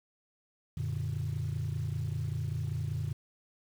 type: chord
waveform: sine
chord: Gb augmented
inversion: none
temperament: equal with one note detuned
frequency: 91.44 / 116.54 / 146.83 Hz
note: Gb2 / Bb2 / D3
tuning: -20 / 0 / 0 cents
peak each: -35 / -34 / -34 dBFS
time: 0.77-3.13 s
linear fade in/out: 5 ms
effects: tanh soft clip ceiling -26 dBFS + 9-bit